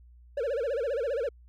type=tone with vibrato; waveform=triangle; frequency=512 Hz; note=C5; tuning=38 cents flat; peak=-25 dBFS; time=0.37-1.29 s; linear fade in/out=5 ms; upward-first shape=sine; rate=15 Hz; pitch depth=230 cents each way; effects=added 60 Hz sine -51 dBFS peak until 1.48 s